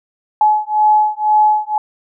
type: beating tone pair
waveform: sine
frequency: 850 / 852 Hz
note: G#5 / G#5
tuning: +40 / +44 cents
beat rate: 2 Hz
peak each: -13 dBFS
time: 0.41-1.78 s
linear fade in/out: 2 ms
effects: none